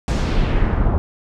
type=noise with low-pass filter sweep; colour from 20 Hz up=brown; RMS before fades=-17 dBFS; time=0.08-0.98 s; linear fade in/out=0 ms; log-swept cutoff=7700 to 930 Hz; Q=1.3; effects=none